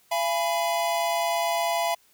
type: chord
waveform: square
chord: F diminished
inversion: none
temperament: equal with one note detuned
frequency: 681.3 / 830.6 / 987.8 Hz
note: F5 / Ab5 / Cb6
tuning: -43 / 0 / 0 cents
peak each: -26 / -31 / -30 dBFS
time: 0.11-1.95 s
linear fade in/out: 10 ms
effects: white hiss -61 dBFS RMS until 2.13 s